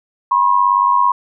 sine tone pair together, 976.1 / 1074 Hz, B5 / C6, -21 / +45 cents, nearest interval major second, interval 166 cents, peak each -13 dBFS, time 0.31-1.12 s, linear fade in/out 5 ms, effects none

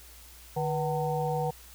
harmonic tone with a mistuned harmonic, 151.1 Hz, D3, 50 cents sharp, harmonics 1 / 3 / 5 / 6, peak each -31 / -31 / -32 / -37 dBFS, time 0.56-1.51 s, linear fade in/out 10 ms, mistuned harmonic 3, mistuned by +120 cents, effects added 60 Hz sine -52 dBFS peak until 1.74 s + white hiss -52 dBFS RMS until 1.74 s

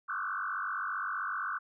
sine tone with frequency modulation, 1318.5 Hz, E6, in tune, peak -32 dBFS, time 0.08-1.59 s, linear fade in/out 20 ms, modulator 47.7 Hz, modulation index 4.7, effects none

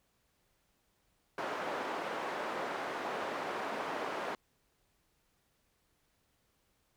white band-pass noise, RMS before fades -38 dBFS, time 1.38-4.35 s, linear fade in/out 2 ms, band 330 to 1100 Hz, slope 12 dB/octave, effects pink hiss -75 dBFS RMS until 6.96 s

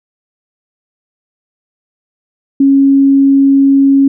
sine tone, 274.7 Hz, C#4, 16 cents flat, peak -4 dBFS, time 2.6-4.08 s, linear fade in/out 5 ms, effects none

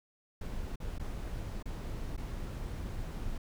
brown noise with dropouts, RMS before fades -38 dBFS, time 0.41-3.38 s, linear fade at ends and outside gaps 5 ms, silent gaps 0.758-0.801 / 0.984-0.996 / 1.627-1.656 / 2.166-2.176 s, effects none

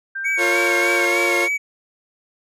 sine tone, 1575 Hz, G6, 8 cents sharp, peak -24 dBFS, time 0.15-1.06 s, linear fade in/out 10 ms
triangle tone with vibrato, 2217 Hz, C#7, in tune, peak -17 dBFS, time 0.24-1.58 s, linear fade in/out 20 ms, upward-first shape sine, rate 3.3 Hz, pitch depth 54 cents each way
sawtooth chord, Bb minor, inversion second, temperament equal with one note detuned, 349.2 / 457.9 / 554.4 Hz, F4 / Bb4 / Db5, 0 / -31 / 0 cents, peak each -18 / -22 / -20 dBFS, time 0.37-1.49 s, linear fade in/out 50 ms
effects resampled to 32000 Hz

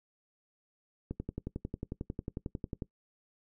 click train, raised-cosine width 3 ms, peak -23 dBFS, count 20, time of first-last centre 1.11-2.822 s, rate 11.1 Hz, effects noise-tail reverb RT60 0.1 s tail -20 dB re dry

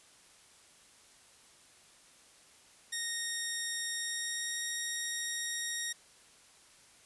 10% pulse tone with pitch glide, 1860 to 1874 Hz, A#6 to A#6, -4 to +9 cents, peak -25 dBFS, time 2.92-5.93 s, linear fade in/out 10 ms, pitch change +13 cents, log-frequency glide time 3.92-4.62 s, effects white hiss -60 dBFS RMS until 7.05 s + resampled to 24000 Hz

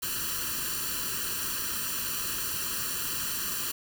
white noise with comb filter, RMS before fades -32 dBFS, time 0.02-3.72 s, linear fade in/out 10 ms, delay 0.69 ms, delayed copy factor +0.95, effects none

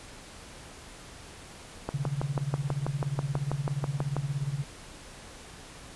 click train, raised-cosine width 1 ms, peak -16 dBFS, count 15, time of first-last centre 1.89-4.166 s, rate 6.15 Hz
sine tone with tremolo, 140.3 Hz, C#3, 21 cents sharp, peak -25 dBFS, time 1.94-4.64 s, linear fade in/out 2 ms, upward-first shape sine, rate 17 Hz, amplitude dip 85%
effects pink hiss -47 dBFS RMS until 5.95 s + resampled to 24000 Hz

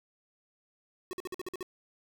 square tone bursts, 368.1 Hz, F#4, 9 cents flat, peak -36 dBFS, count 8, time 1.11-1.628 s, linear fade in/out 0 ms, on 21 ms, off 50 ms, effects none

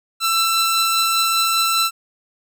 sawtooth tone pair together, 1338 / 4009 Hz, E6 / B7, +25 / +25 cents, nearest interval octave + perfect fifth, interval 1900 cents, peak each -14 / -17 dBFS, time 0.2-1.91 s, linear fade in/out 50 ms, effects none

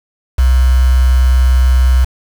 sine tone with quantisation, 63.6 Hz, C2, 48 cents flat, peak -6 dBFS, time 0.38-2.05 s, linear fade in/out 10 ms, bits 4, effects none

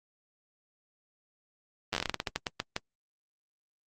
slowing click train, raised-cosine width 0.2 ms, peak -12 dBFS, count 16, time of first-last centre 1.93-2.764 s, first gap 9 ms, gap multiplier 1.23, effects Opus 32 kbps

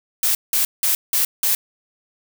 blue noise bursts, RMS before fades -18 dBFS, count 5, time 0.23-1.55 s, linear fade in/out 2 ms, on 120 ms, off 180 ms, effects none

